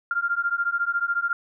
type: beating tone pair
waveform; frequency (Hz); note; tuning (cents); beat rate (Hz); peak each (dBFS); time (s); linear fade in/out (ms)
sine; 1389 / 1403; F6 / F6; -10 / +8; 14; -25; 0.11-1.33; 2
effects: none